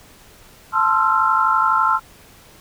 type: chord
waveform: sine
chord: F major seventh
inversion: first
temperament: equal with one note detuned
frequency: 880 / 1046.5 / 1318.5 / 1370.5 Hz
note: A5 / C6 / E6 / F6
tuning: 0 / 0 / 0 / -33 cents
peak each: -21 / -19 / -20 / -18 dBFS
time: 0.72-2 s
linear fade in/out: 50 ms
effects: pink hiss -47 dBFS RMS until 2.6 s